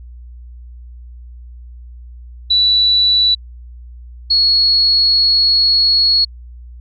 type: tone pair in turn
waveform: sine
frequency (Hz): 3951 / 4342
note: B7 / C#8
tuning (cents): 0 / -37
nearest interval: major second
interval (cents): 163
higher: second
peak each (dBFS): -9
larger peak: neither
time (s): 2.5-3.35 / 4.3-6.25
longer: second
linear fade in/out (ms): 10
effects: added 60 Hz sine -32 dBFS peak until 6.8 s